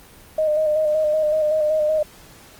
sine tone with vibrato, 615 Hz, D#5, 20 cents flat, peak -16 dBFS, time 0.38-2.03 s, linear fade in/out 5 ms, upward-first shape square, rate 5.3 Hz, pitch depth 28 cents each way, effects pink hiss -46 dBFS RMS until 2.59 s + Opus 24 kbps

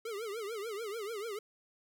square tone with vibrato, 430 Hz, A4, 40 cents flat, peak -38 dBFS, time 0.05-1.39 s, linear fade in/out 5 ms, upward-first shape triangle, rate 6.8 Hz, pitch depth 190 cents each way, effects none

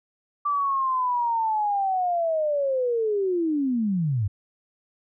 sine linear sweep, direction down, 1172 to 92.6 Hz, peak -21 dBFS, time 0.45-4.28 s, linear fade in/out 10 ms, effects none

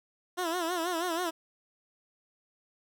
15% pulse tone with vibrato, 344.2 Hz, F4, 25 cents flat, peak -23 dBFS, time 0.37-1.31 s, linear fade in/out 20 ms, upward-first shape sine, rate 6.2 Hz, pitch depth 110 cents each way, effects none

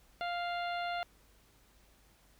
harmonic tone, 698.5 Hz, F5, in tune, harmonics 1 / 2 / 3 / 4 / 5 / 6, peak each -35 / -41 / -45 / -47 / -49 / -51 dBFS, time 0.21-1.03 s, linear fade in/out 0 ms, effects added 50 Hz sine -66 dBFS peak until 2.39 s + pink hiss -66 dBFS RMS until 2.39 s

